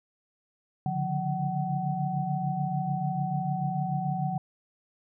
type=tone cluster; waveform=sine; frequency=141.9 / 148.7 / 178.4 / 754 Hz; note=C#3 / D3 / F3 / F#5; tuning=+41 / +22 / +37 / +32 cents; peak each=-34 / -32 / -32 / -31 dBFS; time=0.86-4.38 s; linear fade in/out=2 ms; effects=none